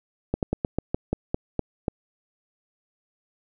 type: slowing click train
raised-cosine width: 2 ms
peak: -10 dBFS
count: 10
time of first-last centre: 0.34-1.882 s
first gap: 88 ms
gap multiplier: 1.16
effects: none